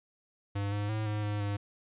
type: tone with pitch steps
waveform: square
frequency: 100.7 / 102.9 / 108.5 / 105.5 / 103.9 / 101.8 Hz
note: G2 / G#2 / A2 / G#2 / G#2 / G#2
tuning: +47 / -16 / -24 / +28 / +1 / -34 cents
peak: -31 dBFS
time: 0.55-1.57 s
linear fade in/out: 10 ms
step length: 170 ms
effects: resampled to 8000 Hz + 12-bit